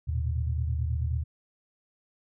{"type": "tone cluster", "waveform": "sine", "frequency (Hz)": [77.6, 112.2, 121.5], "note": ["D#2", "A2", "B2"], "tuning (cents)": [-4, 34, -28], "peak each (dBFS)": [-27, -33, -34], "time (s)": [0.07, 1.24], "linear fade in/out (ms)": 20, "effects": []}